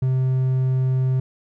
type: tone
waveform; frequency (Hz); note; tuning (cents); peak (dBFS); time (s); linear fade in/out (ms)
triangle; 130; C3; -11; -15; 0.02-1.2; 5
effects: none